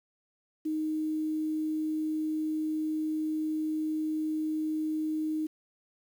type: tone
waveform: sine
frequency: 311.1 Hz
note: D#4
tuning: in tune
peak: -28 dBFS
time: 0.65-5.47 s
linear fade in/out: 10 ms
effects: 9-bit